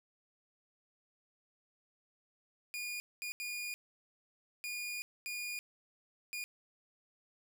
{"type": "tone bursts at uneven times", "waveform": "sawtooth", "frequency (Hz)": 2436, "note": "D#7", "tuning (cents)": -37, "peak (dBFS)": -35, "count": 6, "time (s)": [[2.74, 3], [3.22, 3.32], [3.4, 3.74], [4.64, 5.02], [5.26, 5.59], [6.33, 6.44]], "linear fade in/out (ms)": 0, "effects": []}